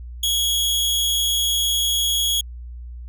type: tone with amplitude modulation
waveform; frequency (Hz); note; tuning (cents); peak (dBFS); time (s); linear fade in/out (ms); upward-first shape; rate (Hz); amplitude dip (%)
sawtooth; 3322; G#7; 0; -13; 0.23-2.41; 5; sine; 249; 45
effects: added 60 Hz sine -32 dBFS peak until 3.08 s